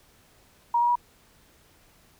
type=tone with pitch steps; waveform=sine; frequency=946 / 955.9 / 965.9 Hz; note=A#5 / A#5 / B5; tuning=+25 / +43 / -39 cents; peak=-19 dBFS; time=0.74-0.956 s; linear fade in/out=5 ms; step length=72 ms; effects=pink hiss -59 dBFS RMS until 2.19 s